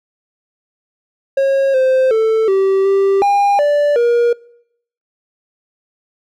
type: tone with pitch steps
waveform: triangle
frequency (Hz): 544 / 521 / 442.9 / 386.8 / 392 / 807 / 584 / 474.7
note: C#5 / C5 / A4 / G4 / G4 / G#5 / D5 / A#4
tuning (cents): -33 / -7 / +11 / -23 / 0 / -50 / -10 / +31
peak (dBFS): -8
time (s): 1.37-4.33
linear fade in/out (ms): 5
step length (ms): 370
effects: noise-tail reverb RT60 0.7 s tail -23 dB re dry